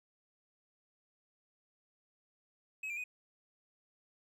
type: tone with pitch steps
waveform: triangle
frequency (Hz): 2559 / 2376 / 2492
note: D#7 / D7 / D#7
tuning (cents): +48 / +20 / +2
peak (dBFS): -36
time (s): 2.83-3.04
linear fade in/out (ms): 5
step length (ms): 70
effects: none